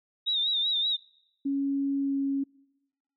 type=tone with vibrato; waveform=sine; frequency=3729 Hz; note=A#7; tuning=in tune; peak=-24 dBFS; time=0.26-0.97 s; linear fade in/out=20 ms; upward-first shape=sine; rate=5.2 Hz; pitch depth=78 cents each way
type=tone with pitch glide; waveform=sine; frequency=277.2 to 275.4 Hz; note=C#4 to C#4; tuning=0 to -11 cents; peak=-25 dBFS; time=1.45-2.44 s; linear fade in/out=10 ms; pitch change=-11 cents; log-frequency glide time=2-2.15 s
effects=noise-tail reverb RT60 1.0 s tail -26 dB re dry